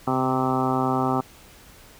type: harmonic tone with a mistuned harmonic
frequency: 130 Hz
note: C3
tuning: 11 cents flat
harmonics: 1 / 2 / 3 / 4 / 5 / 6 / 7 / 8 / 9 / 10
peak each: -29 / -25 / -29 / -34 / -33 / -27 / -31 / -34 / -30 / -32 dBFS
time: 0.07-1.21 s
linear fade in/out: 5 ms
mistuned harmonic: 1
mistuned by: +37 cents
effects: pink hiss -49 dBFS RMS until 1.99 s